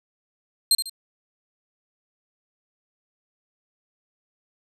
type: tone with echo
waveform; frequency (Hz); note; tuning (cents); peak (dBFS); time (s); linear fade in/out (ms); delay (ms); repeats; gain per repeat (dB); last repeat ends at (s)
25% pulse; 4186; C8; 0; -10; 0.71-0.75; 2; 73; 2; -9; 0.896
effects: none